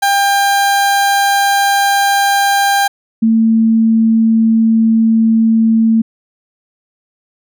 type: tone pair in turn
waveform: 30% pulse / sine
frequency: 798 / 224.4 Hz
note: G5 / A3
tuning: +31 / +34 cents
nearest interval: octave + minor seventh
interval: 2197 cents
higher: first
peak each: -7 dBFS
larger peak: neither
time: 0.02-2.88 / 3.22-6.02 s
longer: first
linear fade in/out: 10 ms
effects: none